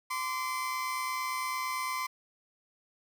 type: tone pair together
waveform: 30% pulse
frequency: 1032 / 1160.7 Hz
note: C6 / D6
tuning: -24 / -21 cents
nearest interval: major second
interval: 203 cents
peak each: -30 / -35 dBFS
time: 0.1-2.07 s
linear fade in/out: 10 ms
effects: none